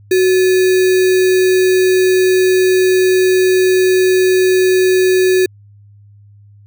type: tone with sample-and-hold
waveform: sine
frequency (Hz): 370.6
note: F#4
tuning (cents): +3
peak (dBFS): -8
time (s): 0.11-5.46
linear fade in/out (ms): 5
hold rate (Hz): 2100
effects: added 102 Hz sine -40 dBFS peak until 6.66 s